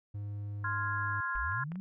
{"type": "tone", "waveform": "triangle", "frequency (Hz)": 102.5, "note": "G#2", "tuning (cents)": -22, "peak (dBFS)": -34, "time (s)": [0.14, 1.21], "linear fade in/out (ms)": 10}
{"type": "chord", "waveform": "sine", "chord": "F minor", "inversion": "second", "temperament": "equal", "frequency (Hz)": [1046.5, 1396.9, 1661.2], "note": ["C6", "F6", "Ab6"], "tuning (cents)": [0, 0, 0], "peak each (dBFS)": -36, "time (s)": [0.64, 1.64], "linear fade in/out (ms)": 5}
{"type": "linear sweep", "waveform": "sine", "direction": "up", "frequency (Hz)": [38.89, 196], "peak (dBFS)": -36, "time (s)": [1.35, 1.8], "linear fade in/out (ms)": 0}
{"type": "clicks", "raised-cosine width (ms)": 0.5, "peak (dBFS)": [-37, -41, -33, -37], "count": 4, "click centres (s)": [1.357, 1.521, 1.719, 1.757]}
{"effects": []}